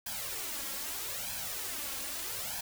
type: noise with flanger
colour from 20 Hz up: white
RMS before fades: -38 dBFS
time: 0.06-2.61 s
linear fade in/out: 5 ms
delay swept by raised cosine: 1.2 to 3.7 ms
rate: 0.79 Hz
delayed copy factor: +0.8
effects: none